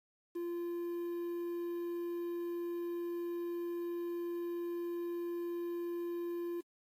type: tone with quantisation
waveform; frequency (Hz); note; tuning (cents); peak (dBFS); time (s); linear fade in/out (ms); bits
triangle; 345.3; F4; -20; -34; 0.35-6.61; 10; 10
effects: AAC 48 kbps

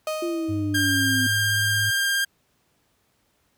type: tone with exponential decay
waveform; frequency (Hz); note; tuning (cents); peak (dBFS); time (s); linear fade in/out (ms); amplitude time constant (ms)
35% pulse; 622.3; D#5; 0; -22; 0.07-1.18; 2; 240
type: exponential sweep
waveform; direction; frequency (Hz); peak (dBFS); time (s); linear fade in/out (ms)
sine; down; 347.2 to 254.2; -24; 0.22-1.27; 5
type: tone with pitch glide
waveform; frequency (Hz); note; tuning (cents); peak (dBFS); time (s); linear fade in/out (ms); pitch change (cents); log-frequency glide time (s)
sine; 99.5 to 104.51; G2 to G#2; +26 to +11; -26; 0.48-1.91; 20; +85; 0.96-1.08
type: tone with vibrato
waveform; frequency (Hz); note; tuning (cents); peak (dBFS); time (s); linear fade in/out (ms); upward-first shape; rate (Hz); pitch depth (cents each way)
sawtooth; 1600; G6; +35; -17; 0.74-2.25; 10; square; 17; 9
effects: pink hiss -67 dBFS RMS until 3.57 s + high-pass 60 Hz 12 dB/octave

